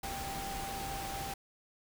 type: tone in noise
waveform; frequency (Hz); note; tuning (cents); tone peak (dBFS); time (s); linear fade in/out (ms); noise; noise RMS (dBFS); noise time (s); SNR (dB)
sine; 786; G5; +4; -40; 0.03-1.34; 5; pink; -41; 0.03-1.34; -2
effects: none